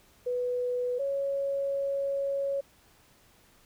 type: tone pair in turn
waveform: sine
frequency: 493.9 / 554.4 Hz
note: B4 / C#5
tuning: 0 / 0 cents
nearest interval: major second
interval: 200 cents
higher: second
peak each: -27 dBFS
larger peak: neither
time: 0.26-0.99 / 0.99-2.61 s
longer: second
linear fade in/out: 10 ms
effects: pink hiss -61 dBFS RMS until 3.65 s